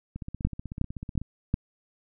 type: two click trains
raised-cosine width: 5 ms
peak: -11 / -23 dBFS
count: 4 / 18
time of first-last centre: 0.45-1.541 / 0.16-1.216 s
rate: 2.75 / 16.1 Hz
effects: none